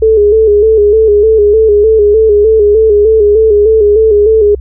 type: tone with vibrato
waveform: sine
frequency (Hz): 426.8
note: G#4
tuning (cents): +47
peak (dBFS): -3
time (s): 0.02-4.55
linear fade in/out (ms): 5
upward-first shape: square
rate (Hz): 3.3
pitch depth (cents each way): 57
effects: added 65 Hz sine -20 dBFS peak until 4.6 s